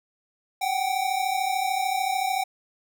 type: tone pair together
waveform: square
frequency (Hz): 750.5 / 784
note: F#5 / G5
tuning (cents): +24 / 0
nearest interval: minor second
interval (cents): 76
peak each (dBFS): -27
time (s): 0.61-2.44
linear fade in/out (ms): 10
effects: none